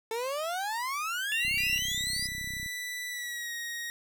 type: exponential sweep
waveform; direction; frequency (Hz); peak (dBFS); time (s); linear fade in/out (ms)
30% pulse; up; 440 to 5050; -28; 0.11-2.27; 2
type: tone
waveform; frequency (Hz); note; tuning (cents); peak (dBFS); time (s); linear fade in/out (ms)
sine; 2766; F7; -17; -28; 1.32-1.78; 0
type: click train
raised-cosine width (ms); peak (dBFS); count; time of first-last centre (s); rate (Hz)
5; -32; 40; 1.45-2.661; 32.2
type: tone with pitch glide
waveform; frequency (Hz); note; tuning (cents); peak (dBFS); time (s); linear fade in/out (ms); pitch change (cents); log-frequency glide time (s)
sawtooth; 1975.5 to 1879.8; B6 to A#6; 0 to +14; -31; 1.58-3.9; 0; -86; 3.09-3.53
effects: none